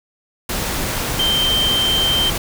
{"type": "tone in noise", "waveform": "sine", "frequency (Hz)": 3132, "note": "G7", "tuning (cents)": -2, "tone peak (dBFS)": -15, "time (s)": [1.19, 2.3], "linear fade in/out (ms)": 5, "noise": "pink", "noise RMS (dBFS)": -22, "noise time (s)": [0.49, 2.38], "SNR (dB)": 4, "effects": []}